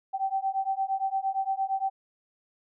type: beating tone pair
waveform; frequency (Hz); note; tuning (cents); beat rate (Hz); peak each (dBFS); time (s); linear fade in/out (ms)
sine; 770 / 778.7; G5 / G5; -31 / -12; 8.7; -29; 0.13-1.9; 20
effects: none